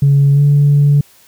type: tone with pitch glide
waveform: sine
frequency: 140.5 to 144.03 Hz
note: C#3 to D3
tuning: +24 to -33 cents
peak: -5 dBFS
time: 0.02-1.01 s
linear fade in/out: 5 ms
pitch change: +43 cents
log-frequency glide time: 0.33-0.41 s
effects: tanh soft clip ceiling -3 dBFS + white hiss -47 dBFS RMS until 1.27 s